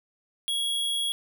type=tone; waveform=square; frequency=3322 Hz; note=G#7; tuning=in tune; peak=-26 dBFS; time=0.48-1.12 s; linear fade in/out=0 ms; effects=none